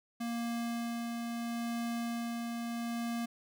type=tone with tremolo; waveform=square; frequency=234.1 Hz; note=A#3; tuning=8 cents sharp; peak=-34 dBFS; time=0.2-3.26 s; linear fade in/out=10 ms; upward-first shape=sine; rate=0.75 Hz; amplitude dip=25%; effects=none